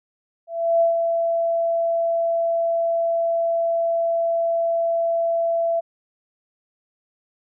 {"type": "tone with ADSR envelope", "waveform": "sine", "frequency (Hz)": 670, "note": "E5", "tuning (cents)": 28, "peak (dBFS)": -13, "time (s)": [0.47, 5.81], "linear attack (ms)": 340, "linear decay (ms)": 130, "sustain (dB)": -5, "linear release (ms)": 21, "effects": []}